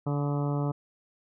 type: harmonic tone with a mistuned harmonic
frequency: 144.2 Hz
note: D3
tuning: 31 cents flat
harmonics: 1 / 2 / 3 / 4 / 5 / 6 / 7 / 8 / 9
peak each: -27 / -33 / -37 / -39 / -41 / -43 / -44 / -45 / -46 dBFS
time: 0.06-0.72 s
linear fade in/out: 10 ms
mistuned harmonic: 9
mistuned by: -38 cents
effects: none